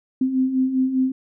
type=beating tone pair; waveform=sine; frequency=256.4 / 261.4 Hz; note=C4 / C4; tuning=-35 / -1 cents; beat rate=5 Hz; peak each=-25 / -18 dBFS; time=0.21-1.12 s; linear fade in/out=5 ms; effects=none